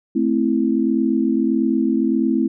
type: chord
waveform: sine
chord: A minor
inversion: none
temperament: equal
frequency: 220 / 261.6 / 329.6 Hz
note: A3 / C4 / E4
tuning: 0 / 0 / 0 cents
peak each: -20 / -19 / -20 dBFS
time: 0.15-2.48 s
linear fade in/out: 10 ms
effects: none